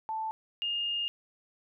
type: tone pair in turn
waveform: sine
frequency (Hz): 880 / 2831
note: A5 / F7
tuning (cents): 0 / +23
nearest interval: octave + minor sixth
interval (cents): 2023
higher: second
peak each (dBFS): -31 / -29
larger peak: second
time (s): 0.09-0.31 / 0.62-1.08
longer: second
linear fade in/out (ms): 0
effects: none